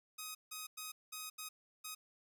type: tone bursts at uneven times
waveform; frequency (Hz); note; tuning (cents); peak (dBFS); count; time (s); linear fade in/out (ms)
5% pulse; 1257; D#6; +17; -32; 6; 0.18-0.35 / 0.51-0.67 / 0.77-0.92 / 1.12-1.3 / 1.38-1.49 / 1.84-1.95; 10
effects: none